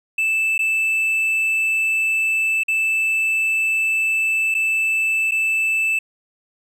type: tone with dropouts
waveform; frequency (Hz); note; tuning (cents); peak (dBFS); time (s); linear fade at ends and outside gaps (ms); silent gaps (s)
triangle; 2637; E7; 0; -15; 0.18-5.99; 5; 0.58-0.59 / 2.635-2.682 / 4.543-4.548 / 5.311-5.318
effects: none

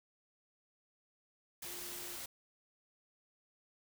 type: tone in noise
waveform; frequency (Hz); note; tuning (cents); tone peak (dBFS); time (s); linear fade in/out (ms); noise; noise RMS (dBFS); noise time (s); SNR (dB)
sine; 352.1; F4; +14; -54; 1.65-2.16; 5; white; -45; 1.62-2.26; -12
effects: none

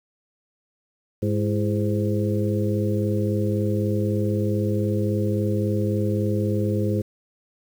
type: harmonic tone with a mistuned harmonic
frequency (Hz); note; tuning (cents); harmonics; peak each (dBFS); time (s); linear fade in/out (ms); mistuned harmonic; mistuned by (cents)
103.83; G#2; 0; 1 / 2 / 3 / 4 / 5; -23 / -26 / -28 / -29 / -30; 1.22-7.02; 10; 3; +110
effects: 8-bit

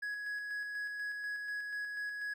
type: tone with tremolo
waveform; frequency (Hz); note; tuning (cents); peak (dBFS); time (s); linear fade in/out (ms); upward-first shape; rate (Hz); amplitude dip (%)
triangle; 1672; G#6; +11; -34; 0.02-2.34; 10; square; 4.1; 30
effects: none

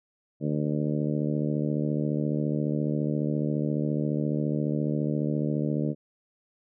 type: harmonic tone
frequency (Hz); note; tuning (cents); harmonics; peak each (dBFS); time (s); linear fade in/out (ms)
74.5; D2; +25; 2 / 3 / 4 / 5 / 6 / 7 / 8; -28 / -30 / -31 / -38 / -37 / -38 / -39; 0.4-5.95; 50
effects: none

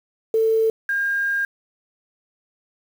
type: tone pair in turn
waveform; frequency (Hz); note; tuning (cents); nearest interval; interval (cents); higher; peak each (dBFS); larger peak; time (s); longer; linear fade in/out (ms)
sine; 445.3 / 1610.9; A4 / G6; +21 / +47; octave + minor seventh; 2226; second; -15 / -19; first; 0.34-0.7 / 0.89-1.45; second; 2
effects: 7-bit

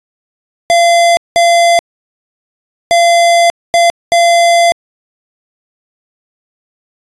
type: tone bursts at uneven times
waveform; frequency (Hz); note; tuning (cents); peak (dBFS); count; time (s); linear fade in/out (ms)
square; 685; F5; -34; -6; 5; 0.7-1.17 / 1.36-1.79 / 2.91-3.5 / 3.74-3.9 / 4.12-4.72; 0
effects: resampled to 22050 Hz

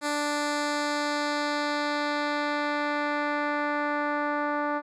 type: tone with low-pass filter sweep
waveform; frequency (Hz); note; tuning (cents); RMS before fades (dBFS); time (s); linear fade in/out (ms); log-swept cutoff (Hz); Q
10% pulse; 293.7; D4; 0; -28; 0.01-4.82; 50; 9200 to 1300; 1.1
effects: none

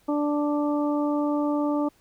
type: harmonic tone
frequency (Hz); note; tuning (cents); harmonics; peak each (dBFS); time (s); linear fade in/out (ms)
293.7; D4; 0; 1 / 2 / 3 / 4; -23 / -29 / -33 / -35; 0.08-1.89; 10
effects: pink hiss -62 dBFS RMS until 2 s

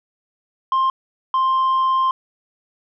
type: tone pair in turn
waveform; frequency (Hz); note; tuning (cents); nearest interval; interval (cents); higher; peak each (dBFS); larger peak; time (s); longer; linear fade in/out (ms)
sine; 1056 / 1050.7; C6 / C6; +16 / +7; unison; 9; first; -12; neither; 0.72-0.9 / 1.34-2.11; second; 2
effects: tanh soft clip ceiling -14 dBFS

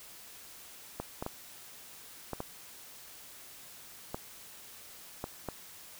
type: clicks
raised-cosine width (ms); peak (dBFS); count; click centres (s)
1; -21; 8; 1 / 1.225 / 1.264 / 2.333 / 2.404 / 4.145 / 5.241 / 5.487
effects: white hiss -51 dBFS RMS until 5.99 s

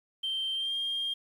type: tone with pitch glide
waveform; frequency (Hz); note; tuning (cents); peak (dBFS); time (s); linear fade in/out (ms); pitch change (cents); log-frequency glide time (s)
sine; 3136 to 3211; G7 to G7; 0 to +41; -28; 0.23-1.14; 10; +41; 0.54-0.75
effects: tanh soft clip ceiling -26 dBFS + 10-bit

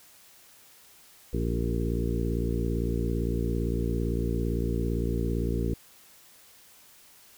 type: harmonic tone with a mistuned harmonic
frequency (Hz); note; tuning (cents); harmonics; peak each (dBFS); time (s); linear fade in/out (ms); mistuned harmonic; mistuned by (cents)
57.7; A#1; -17; 1 / 2 / 3 / 4 / 5 / 6 / 7 / 8; -29 / -32 / -34 / -35 / -36 / -37 / -37 / -38; 1.33-5.74; 5; 7; -29
effects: white hiss -55 dBFS RMS until 7.37 s

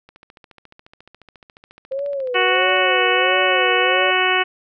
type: click train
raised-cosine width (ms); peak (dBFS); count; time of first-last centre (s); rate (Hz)
0.3; -28; 39; 0.09-2.766; 14.2
type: tone with vibrato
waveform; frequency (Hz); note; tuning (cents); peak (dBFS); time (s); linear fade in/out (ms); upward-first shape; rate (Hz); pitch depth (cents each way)
sine; 523.3; C5; 0; -21; 1.91-4.11; 10; sine; 1.5; 150
type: harmonic tone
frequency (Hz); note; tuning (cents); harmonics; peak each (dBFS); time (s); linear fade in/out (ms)
370; F#4; 0; 1 / 2 / 3 / 4 / 5 / 6 / 7 / 8; -23 / -23 / -23 / -23 / -23 / -23 / -23 / -23; 2.34-4.44; 20
effects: none

